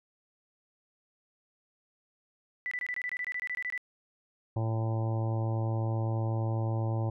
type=tone bursts; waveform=sine; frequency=1984 Hz; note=B6; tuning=7 cents sharp; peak=-31 dBFS; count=15; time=2.66-3.777 s; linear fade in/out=0 ms; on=53 ms; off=23 ms
type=harmonic tone; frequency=111.9 Hz; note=A2; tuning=30 cents sharp; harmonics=1 / 2 / 3 / 4 / 5 / 6 / 7 / 8 / 9; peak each=-28 / -43 / -39 / -47 / -41 / -47 / -43 / -46 / -50 dBFS; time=4.56-7.1 s; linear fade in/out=5 ms
effects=none